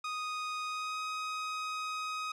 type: tone with pitch glide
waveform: sawtooth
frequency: 1244.5 to 1258.2 Hz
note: D#6 to D#6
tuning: 0 to +19 cents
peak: -31 dBFS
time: 0.04-2.32 s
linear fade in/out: 5 ms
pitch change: +19 cents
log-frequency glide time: 0.64-1 s
effects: low-pass 6000 Hz 12 dB/octave